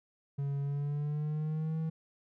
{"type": "tone with pitch glide", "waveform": "triangle", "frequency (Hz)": [140.3, 160.23], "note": ["C#3", "E3"], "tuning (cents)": [21, -49], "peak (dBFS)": -29, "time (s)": [0.38, 1.9], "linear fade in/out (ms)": 10, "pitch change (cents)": 230, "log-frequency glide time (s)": [0.61, 1.79], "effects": []}